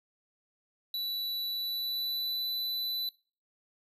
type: tone with pitch glide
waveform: square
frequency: 3951 to 3988 Hz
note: B7 to B7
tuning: 0 to +16 cents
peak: -32 dBFS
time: 0.94-3.09 s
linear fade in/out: 2 ms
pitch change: +16 cents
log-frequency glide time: 1.47-2.5 s
effects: noise-tail reverb RT60 0.4 s tail -21 dB re dry